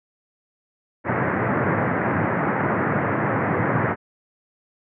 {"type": "band-pass noise", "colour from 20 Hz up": "pink", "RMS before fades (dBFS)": -22, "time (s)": [1.04, 3.96], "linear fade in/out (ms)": 50, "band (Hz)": [100, 2000], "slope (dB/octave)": 48, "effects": []}